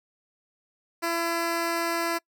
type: tone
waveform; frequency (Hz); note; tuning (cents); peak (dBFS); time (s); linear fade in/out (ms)
10% pulse; 336.5; E4; +36; -17; 1.02-2.19; 20
effects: noise-tail reverb RT60 0.1 s tail -26 dB re dry